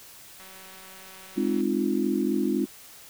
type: click train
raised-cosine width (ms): 0.3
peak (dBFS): -33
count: 229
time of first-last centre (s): 0.4-1.606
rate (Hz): 189
type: chord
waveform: sine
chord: F minor seventh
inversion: first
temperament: equal with one note detuned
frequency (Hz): 207.7 / 261.6 / 305.3 / 349.2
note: Ab3 / C4 / Eb4 / F4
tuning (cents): 0 / 0 / -33 / 0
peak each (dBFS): -28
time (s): 1.36-2.66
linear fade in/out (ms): 20
effects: white hiss -48 dBFS RMS until 3.09 s

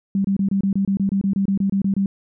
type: tone bursts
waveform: sine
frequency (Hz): 196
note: G3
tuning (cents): 0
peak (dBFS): -16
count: 16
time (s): 0.15-2.06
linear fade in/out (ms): 2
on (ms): 95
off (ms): 26
effects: none

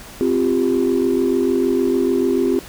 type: chord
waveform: sine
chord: C suspended fourth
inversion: none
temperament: equal with one note detuned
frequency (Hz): 261.6 / 349.2 / 395.9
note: C4 / F4 / G4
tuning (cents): 0 / 0 / +17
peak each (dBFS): -18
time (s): 0.21-2.59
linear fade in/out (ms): 0
effects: tanh soft clip ceiling -8 dBFS + pink hiss -38 dBFS RMS until 2.68 s

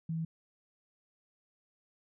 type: tone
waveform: sine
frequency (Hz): 162.7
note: E3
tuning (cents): -22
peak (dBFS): -32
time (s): 0.09-0.25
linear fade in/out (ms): 5
effects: none

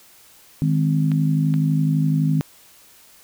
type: harmonic tone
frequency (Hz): 51.91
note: G#1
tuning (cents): 0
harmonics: 3 / 4 / 5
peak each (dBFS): -17 / -26 / -23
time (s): 0.62-2.41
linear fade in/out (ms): 0
type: clicks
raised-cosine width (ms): 0.3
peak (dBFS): -20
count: 2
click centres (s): 1.117 / 1.54
effects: white hiss -50 dBFS RMS until 3.23 s

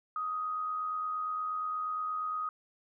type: tone with amplitude modulation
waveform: sine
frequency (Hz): 1251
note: D#6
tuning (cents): +9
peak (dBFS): -30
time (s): 0.16-2.49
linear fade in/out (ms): 2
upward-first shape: sine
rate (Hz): 88.5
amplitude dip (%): 35
effects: none

